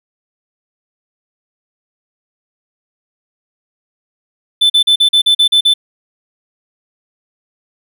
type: tone bursts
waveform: triangle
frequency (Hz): 3520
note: A7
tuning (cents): 0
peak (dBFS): -5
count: 9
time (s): 4.61-5.739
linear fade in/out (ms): 10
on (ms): 89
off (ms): 41
effects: none